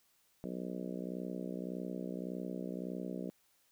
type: harmonic tone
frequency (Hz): 61.74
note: B1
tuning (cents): 0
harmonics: 3 / 4 / 5 / 6 / 7 / 8 / 9 / 10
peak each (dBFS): -42 / -44 / -46 / -48 / -49 / -50 / -51 / -52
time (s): 0.44-3.3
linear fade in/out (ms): 0
effects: white hiss -72 dBFS RMS until 3.71 s